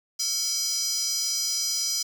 square tone with high-pass filter, 451.9 Hz, A4, 46 cents sharp, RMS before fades -27 dBFS, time 0.19-2.03 s, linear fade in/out 10 ms, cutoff 5400 Hz, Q 9.8, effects 10-bit

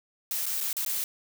blue noise with dropouts, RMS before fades -30 dBFS, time 0.31-1.04 s, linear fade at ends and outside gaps 1 ms, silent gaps 0.457-0.464 / 0.605-0.61 / 0.729-0.767 / 0.849-0.862 s, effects none

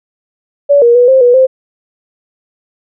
sine tone with pitch steps, 570 / 473.7 / 489.4 / 527 / 487.3 / 522 Hz, C#5 / A#4 / B4 / C5 / B4 / C5, +48 / +28 / -16 / +12 / -23 / -4 cents, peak -3 dBFS, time 0.69-1.47 s, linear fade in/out 20 ms, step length 130 ms, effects none

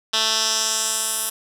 10% pulse tone with band-pass filter sweep, 220.7 Hz, A3, 5 cents sharp, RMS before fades -22 dBFS, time 0.13-1.3 s, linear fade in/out 10 ms, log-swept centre 4100 to 11000 Hz, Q 2, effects none

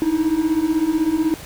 triangle beating tone pair, 306.1 / 322.1 Hz, D#4 / E4, -28 / -40 cents, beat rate 16 Hz, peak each -19 / -16 dBFS, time 0.02-1.34 s, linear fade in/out 0 ms, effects pink hiss -37 dBFS RMS until 1.45 s

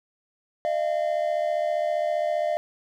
triangle tone pair together, 609.9 / 685 Hz, D#5 / F5, -35 / -34 cents, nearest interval major second, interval 201 cents, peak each -23 / -24 dBFS, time 0.65-2.57 s, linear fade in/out 0 ms, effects none

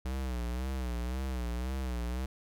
square tone with vibrato, 62.6 Hz, B1, 24 cents sharp, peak -33 dBFS, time 0.05-2.26 s, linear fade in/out 5 ms, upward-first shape sine, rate 1.9 Hz, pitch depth 100 cents each way, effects none

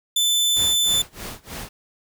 sawtooth tone, 3520 Hz, A7, in tune, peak -14 dBFS, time 0.16-1.02 s, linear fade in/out 5 ms
pink noise with tremolo, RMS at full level -32 dBFS, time 0.56-1.69 s, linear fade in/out 5 ms, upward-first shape sine, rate 3.2 Hz, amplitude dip 95%
effects none

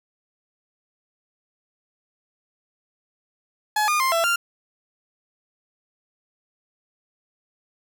30% pulse tone with pitch steps, 848 / 1216 / 1050 / 668 / 1392 Hz, G#5 / D#6 / C6 / E5 / F6, +36 / -40 / +6 / +23 / -6 cents, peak -16 dBFS, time 3.76-4.36 s, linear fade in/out 5 ms, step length 120 ms, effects none

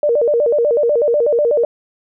sine tone with vibrato, 527 Hz, C5, 12 cents sharp, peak -11 dBFS, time 0.03-1.65 s, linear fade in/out 2 ms, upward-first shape square, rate 8.1 Hz, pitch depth 200 cents each way, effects none

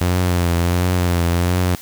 sawtooth tone with vibrato, 88 Hz, F2, 14 cents sharp, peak -11 dBFS, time 0.01-1.75 s, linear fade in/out 0 ms, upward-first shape triangle, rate 1.4 Hz, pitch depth 60 cents each way, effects white hiss -38 dBFS RMS until 1.81 s

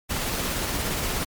pink noise with tremolo, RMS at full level -26 dBFS, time 0.09-1.25 s, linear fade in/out 20 ms, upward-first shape triangle, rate 17 Hz, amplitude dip 25%, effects MP3 96 kbps

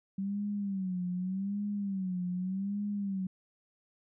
sine tone with vibrato, 191.9 Hz, G3, 37 cents flat, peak -31 dBFS, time 0.18-3.27 s, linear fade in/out 5 ms, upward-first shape sine, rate 0.84 Hz, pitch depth 120 cents each way, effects none

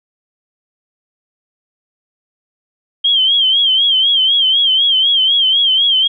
sine tone with vibrato, 3186 Hz, G7, 27 cents sharp, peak -9 dBFS, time 3.04-6.08 s, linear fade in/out 10 ms, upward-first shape sine, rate 4 Hz, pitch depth 84 cents each way, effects none

